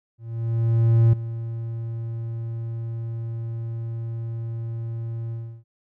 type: tone with ADSR envelope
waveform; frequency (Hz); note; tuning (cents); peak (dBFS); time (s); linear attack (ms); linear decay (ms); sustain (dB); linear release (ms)
triangle; 114.9; A#2; -25; -10; 0.18-5.64; 950; 6; -15; 320
effects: none